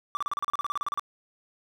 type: tone bursts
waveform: triangle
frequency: 1166 Hz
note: D6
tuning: 13 cents flat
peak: -24 dBFS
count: 16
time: 0.15-0.995 s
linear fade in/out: 0 ms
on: 20 ms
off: 35 ms
effects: none